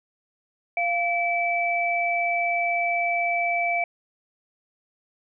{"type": "tone pair together", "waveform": "sine", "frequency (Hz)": [694, 2308], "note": ["F5", "D7"], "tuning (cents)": [-11, -31], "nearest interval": "octave + major sixth", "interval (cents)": 2080, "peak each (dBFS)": -24, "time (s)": [0.77, 3.84], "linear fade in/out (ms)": 2, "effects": []}